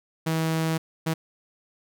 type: tone bursts at uneven times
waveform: sawtooth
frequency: 161.2 Hz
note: E3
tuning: 38 cents flat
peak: -19 dBFS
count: 2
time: 0.26-0.78 / 1.06-1.14 s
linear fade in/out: 10 ms
effects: none